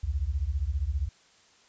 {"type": "beating tone pair", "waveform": "sine", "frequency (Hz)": [63, 78], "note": ["B1", "D#2"], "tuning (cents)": [35, 5], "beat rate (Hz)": 15, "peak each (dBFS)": -29, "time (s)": [0.03, 1.09], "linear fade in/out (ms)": 10, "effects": ["white hiss -60 dBFS RMS until 1.68 s", "resampled to 16000 Hz"]}